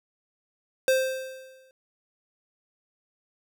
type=tone with exponential decay; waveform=square; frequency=523.3 Hz; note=C5; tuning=in tune; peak=-18 dBFS; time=0.88-1.71 s; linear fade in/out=1 ms; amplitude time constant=180 ms; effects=none